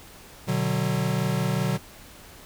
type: tone cluster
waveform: square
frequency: 124 / 149.3 / 186.7 Hz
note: B2 / D3 / F#3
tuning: +7 / +29 / +16 cents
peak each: -28 dBFS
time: 0.47-1.78 s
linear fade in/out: 20 ms
effects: pink hiss -47 dBFS RMS until 2.45 s